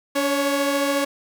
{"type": "tone pair together", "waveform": "sawtooth", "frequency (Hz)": [284.2, 554.4], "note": ["C#4", "C#5"], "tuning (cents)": [43, 0], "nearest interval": "octave", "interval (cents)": 1157, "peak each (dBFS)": [-19, -18], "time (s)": [0.15, 1.05], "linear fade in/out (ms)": 10, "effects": []}